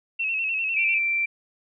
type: tone with vibrato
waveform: sine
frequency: 2637 Hz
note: E7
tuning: in tune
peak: -23 dBFS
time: 0.19-0.99 s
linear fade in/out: 10 ms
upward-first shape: square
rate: 10 Hz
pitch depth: 48 cents each way
type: tone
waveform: sine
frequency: 2349 Hz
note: D7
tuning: in tune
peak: -21 dBFS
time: 0.76-1.26 s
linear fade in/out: 10 ms
effects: none